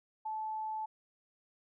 sine tone, 870 Hz, A5, 20 cents flat, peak -35 dBFS, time 0.25-0.86 s, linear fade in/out 10 ms, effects none

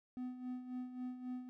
triangle tone with tremolo, 251.3 Hz, B3, 30 cents sharp, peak -37 dBFS, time 0.17-1.49 s, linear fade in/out 0 ms, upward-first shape sine, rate 3.7 Hz, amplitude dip 65%, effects none

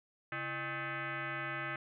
sine tone with frequency modulation, 136.8 Hz, C#3, 23 cents flat, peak -36 dBFS, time 0.32-1.76 s, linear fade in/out 2 ms, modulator 472 Hz, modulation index 4.6, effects none

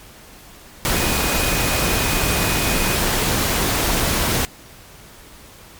sine tone in noise, 2489 Hz, D#7, in tune, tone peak -28 dBFS, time 0.96-2.96 s, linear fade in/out 0 ms, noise pink, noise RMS -19 dBFS, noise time 0.85-4.45 s, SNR -12 dB, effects pink hiss -43 dBFS RMS until 5.79 s + MP3 96 kbps

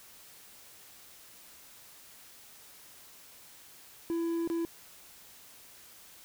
triangle tone with dropouts, 334.5 Hz, E4, 25 cents sharp, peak -27 dBFS, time 4.1-4.65 s, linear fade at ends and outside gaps 0 ms, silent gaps 4.475-4.5 s, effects white hiss -54 dBFS RMS until 6.24 s

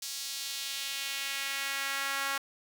sawtooth tone with high-pass filter sweep, 275.1 Hz, C#4, 13 cents flat, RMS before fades -35 dBFS, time 0.02-2.38 s, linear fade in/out 5 ms, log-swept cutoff 5000 to 1300 Hz, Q 1.4, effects none

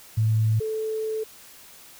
sine tone pair in turn, 110 / 437.6 Hz, A2 / A4, 0 / -9 cents, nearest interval 2 octaves, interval 2391 cents, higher second, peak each -18 / -25 dBFS, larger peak first, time 0.17-0.6 / 0.6-1.24 s, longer second, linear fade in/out 10 ms, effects white hiss -48 dBFS RMS until 1.99 s

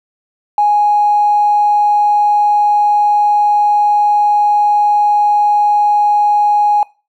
triangle tone, 830.6 Hz, G#5, in tune, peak -4 dBFS, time 0.58-6.83 s, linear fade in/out 2 ms, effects noise-tail reverb RT60 0.3 s tail -24 dB re dry + tanh soft clip ceiling -6 dBFS

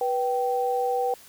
sine tone pair together, 489.3 / 776.7 Hz, B4 / G5, -16 / -16 cents, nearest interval minor sixth, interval 800 cents, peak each -25 dBFS, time 0.01-1.14 s, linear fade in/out 2 ms, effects white hiss -50 dBFS RMS until 1.28 s

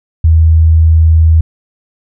sine tone, 80.5 Hz, E2, 41 cents flat, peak -3 dBFS, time 0.24-1.41 s, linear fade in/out 5 ms, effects none

